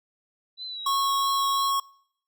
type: tone with vibrato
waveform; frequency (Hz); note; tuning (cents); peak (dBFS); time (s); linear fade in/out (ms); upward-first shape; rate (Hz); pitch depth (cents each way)
sine; 3951; B7; 0; -33; 0.57-1.72; 50; triangle; 3; 53
type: tone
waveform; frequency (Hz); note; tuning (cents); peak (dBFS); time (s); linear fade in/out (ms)
square; 1100; C#6; -14; -23; 0.86-1.8; 5
effects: noise-tail reverb RT60 0.7 s tail -26 dB re dry

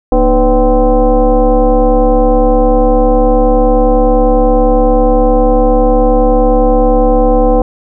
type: tone with frequency modulation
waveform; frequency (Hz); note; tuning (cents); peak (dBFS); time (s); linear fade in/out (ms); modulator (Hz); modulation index
sine; 233.1; A#3; 0; -5; 0.12-7.62; 2; 268; 1.9
effects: none

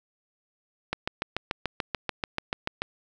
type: click train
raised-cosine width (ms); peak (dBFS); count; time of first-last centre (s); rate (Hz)
0.3; -11; 14; 0.93-2.82; 6.88
effects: none

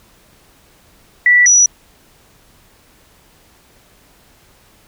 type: tone pair in turn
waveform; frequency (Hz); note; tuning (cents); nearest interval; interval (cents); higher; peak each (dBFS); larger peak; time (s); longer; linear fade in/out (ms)
sine; 1960 / 5873; B6 / F#8; -14 / -14; octave + perfect fifth; 1900; second; -6; neither; 1.26-1.46 / 1.46-1.66; neither; 2
effects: pink hiss -50 dBFS RMS until 4.87 s

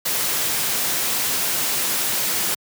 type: noise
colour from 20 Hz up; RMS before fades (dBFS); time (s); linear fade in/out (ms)
white; -22; 0.05-2.55; 10
effects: high-pass 100 Hz 12 dB/octave

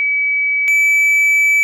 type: tone pair in turn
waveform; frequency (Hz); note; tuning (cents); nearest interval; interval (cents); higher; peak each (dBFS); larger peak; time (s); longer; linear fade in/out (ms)
sine / triangle; 2284 / 2303; D7 / D7; -49 / -34; unison; 15; second; -13 / -8; second; 0-0.68 / 0.68-1.63; second; 0
effects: none

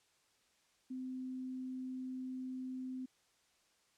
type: tone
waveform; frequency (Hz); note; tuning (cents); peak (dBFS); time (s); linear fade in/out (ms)
sine; 257.5; C4; -28; -40; 0.9-3.06; 10
effects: white hiss -73 dBFS RMS until 3.97 s + low-pass 8000 Hz 12 dB/octave

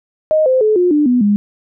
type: tone with pitch steps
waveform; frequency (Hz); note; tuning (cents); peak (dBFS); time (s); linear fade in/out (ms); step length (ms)
sine; 622.3 / 517.3 / 430 / 357.4 / 297.1 / 247 / 205.3; D#5 / C5 / A4 / F4 / D4 / B3 / G#3; 0 / -20 / -40 / +40 / +20 / 0 / -20; -9; 0.31-1.36; 0; 150
effects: none

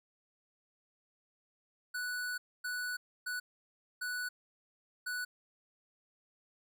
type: tone bursts at uneven times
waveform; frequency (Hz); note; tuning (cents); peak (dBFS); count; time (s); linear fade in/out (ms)
square; 1480; F#6; 0; -36; 5; 1.94-2.38 / 2.64-2.97 / 3.26-3.4 / 4.01-4.29 / 5.06-5.25; 10
effects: none

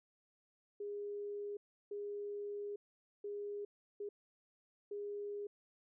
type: tone bursts at uneven times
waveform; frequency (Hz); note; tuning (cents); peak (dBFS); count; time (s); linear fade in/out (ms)
sine; 409.5; G#4; -24; -40; 5; 0.8-1.57 / 1.91-2.76 / 3.24-3.65 / 4-4.09 / 4.91-5.47; 5
effects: none

